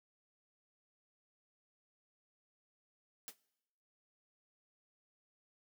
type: noise with exponential decay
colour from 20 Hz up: white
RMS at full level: -42 dBFS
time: 3.28-3.36 s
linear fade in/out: 0 ms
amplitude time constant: 17 ms
effects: noise-tail reverb RT60 0.9 s tail -22 dB re dry + high-pass 150 Hz 12 dB/octave